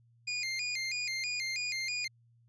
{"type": "tone with vibrato", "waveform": "25% pulse", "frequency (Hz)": 2270, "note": "C#7", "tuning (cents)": 41, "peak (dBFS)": -29, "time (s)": [0.27, 2.08], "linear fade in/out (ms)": 10, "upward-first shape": "square", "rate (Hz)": 3.1, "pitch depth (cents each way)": 130, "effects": ["added 117 Hz sine -62 dBFS peak until 2.48 s", "resampled to 22050 Hz"]}